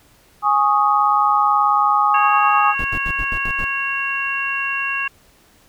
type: chord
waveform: sine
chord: Ab suspended fourth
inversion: none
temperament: just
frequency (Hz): 830.6 / 1107.5 / 1245.9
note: Ab5 / Db6 / Eb6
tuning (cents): 0 / -2 / +2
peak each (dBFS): -17 / -19 / -16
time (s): 0.42-2.75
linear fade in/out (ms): 50
type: harmonic tone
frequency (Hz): 549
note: C#5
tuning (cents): -17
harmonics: 2 / 3 / 4 / 5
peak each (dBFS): -27 / -24 / -34 / -22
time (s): 2.14-5.08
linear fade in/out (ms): 5
type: noise bursts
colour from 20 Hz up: brown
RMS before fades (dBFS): -26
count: 7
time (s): 2.79-3.641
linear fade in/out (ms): 0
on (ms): 53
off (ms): 80
effects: pink hiss -53 dBFS RMS until 5.68 s